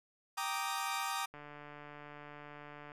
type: chord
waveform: sawtooth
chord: Eb major seventh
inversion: first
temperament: equal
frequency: 784 / 932.3 / 1174.7 / 1244.5 Hz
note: G5 / Bb5 / D6 / Eb6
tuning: 0 / 0 / 0 / 0 cents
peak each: -37 dBFS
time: 0.37-1.26 s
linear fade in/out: 10 ms
type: click train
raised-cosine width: 0.5 ms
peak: -35 dBFS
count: 233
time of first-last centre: 1.34-2.918 s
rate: 147 Hz
effects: resampled to 32000 Hz